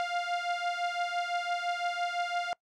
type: beating tone pair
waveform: sawtooth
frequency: 698.5 / 704.4 Hz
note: F5 / F5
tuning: 0 / +15 cents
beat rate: 5.9 Hz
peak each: -29 dBFS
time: 0-2.53 s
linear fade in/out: 0 ms
effects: noise-tail reverb RT60 0.1 s tail -25 dB re dry + low-pass 4000 Hz 12 dB/octave